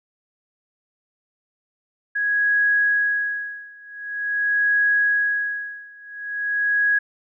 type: tone with tremolo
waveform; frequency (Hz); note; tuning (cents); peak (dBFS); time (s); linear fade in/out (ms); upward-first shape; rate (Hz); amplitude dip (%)
sine; 1661.2; G#6; 0; -15; 2.15-6.99; 10; sine; 0.46; 95
effects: none